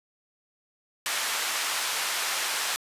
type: band-pass noise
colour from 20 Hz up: pink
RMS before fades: -29 dBFS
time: 1.06-2.76 s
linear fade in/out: 0 ms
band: 1100 to 12000 Hz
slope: 12 dB/octave
effects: resampled to 32000 Hz